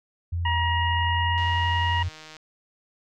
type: tone with pitch glide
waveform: sine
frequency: 85.7 to 88.88 Hz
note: F2 to F2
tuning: -32 to +31 cents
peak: -24 dBFS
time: 0.32-2.09 s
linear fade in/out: 10 ms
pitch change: +63 cents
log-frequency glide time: 0.44-1.41 s
type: harmonic tone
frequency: 951 Hz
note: A#5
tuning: 34 cents sharp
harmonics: 1 / 2 / 3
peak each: -25 / -28 / -30 dBFS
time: 0.45-2.03 s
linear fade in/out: 5 ms
type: click train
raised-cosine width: 0.2 ms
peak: -26 dBFS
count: 155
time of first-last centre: 1.38-2.367 s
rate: 156 Hz
effects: none